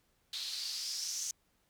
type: noise with band-pass filter sweep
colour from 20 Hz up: white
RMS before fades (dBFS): -39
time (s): 0.33-1.31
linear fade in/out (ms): 2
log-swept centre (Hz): 3900 to 6300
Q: 4.7
effects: pink hiss -74 dBFS RMS until 1.69 s